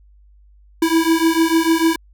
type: beating tone pair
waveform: square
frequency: 324.2 / 330.9 Hz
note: E4 / E4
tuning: -29 / +7 cents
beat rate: 6.7 Hz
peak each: -17 / -17 dBFS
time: 0.82-1.96 s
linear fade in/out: 5 ms
effects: added 50 Hz sine -46 dBFS peak until 2.13 s